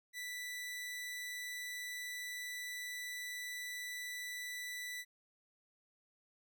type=tone; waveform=sawtooth; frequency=1975.5 Hz; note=B6; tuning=in tune; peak=-38 dBFS; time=0.13-5.05 s; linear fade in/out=50 ms; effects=none